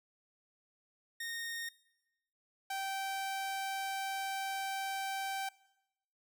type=tone pair in turn; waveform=sawtooth; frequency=1849 / 777.4 Hz; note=A#6 / G5; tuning=-15 / -15 cents; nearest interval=octave + minor third; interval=1500 cents; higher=first; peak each=-35 / -32 dBFS; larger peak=second; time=1.2-1.69 / 2.7-5.49 s; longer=second; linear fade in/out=5 ms; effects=noise-tail reverb RT60 0.9 s tail -21 dB re dry